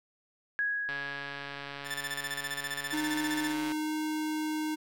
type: tone with exponential decay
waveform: sine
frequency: 1661.2 Hz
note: G#6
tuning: in tune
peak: -26 dBFS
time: 0.59-2.53 s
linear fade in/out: 0 ms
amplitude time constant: 420 ms
type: click train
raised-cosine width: 0.3 ms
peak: -24 dBFS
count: 400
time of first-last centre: 0.89-3.72 s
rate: 141 Hz
type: tone with tremolo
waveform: sawtooth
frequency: 1760 Hz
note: A6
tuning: in tune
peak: -29 dBFS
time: 1.84-3.54 s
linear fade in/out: 50 ms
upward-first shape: square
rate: 15 Hz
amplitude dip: 75%
type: tone with pitch glide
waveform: square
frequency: 305.4 to 308.9 Hz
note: D#4 to D#4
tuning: -32 to -12 cents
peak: -31 dBFS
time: 2.92-4.76 s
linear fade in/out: 20 ms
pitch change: +20 cents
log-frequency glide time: 3.51-3.95 s
effects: none